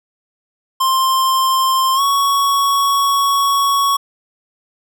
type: tone with pitch glide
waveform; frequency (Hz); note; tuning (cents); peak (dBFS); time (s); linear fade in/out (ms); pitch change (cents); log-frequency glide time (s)
square; 1052 to 1114.6; C6 to C#6; +9 to +9; -13; 0.8-3.97; 10; +100; 1.95-2.01
effects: none